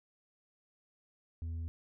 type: tone with tanh clipping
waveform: sine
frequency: 82.41 Hz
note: E2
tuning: in tune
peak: -37 dBFS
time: 1.42-1.68 s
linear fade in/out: 0 ms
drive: 4 dB
effects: none